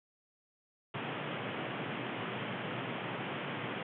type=band-pass noise; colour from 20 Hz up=pink; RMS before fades=-39 dBFS; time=0.94-3.83 s; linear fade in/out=5 ms; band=110 to 3300 Hz; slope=96 dB/octave; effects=none